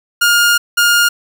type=tone bursts at uneven times; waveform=sawtooth; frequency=1416 Hz; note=F6; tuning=23 cents sharp; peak=-5 dBFS; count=2; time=0.21-0.58 / 0.77-1.09 s; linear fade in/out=10 ms; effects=none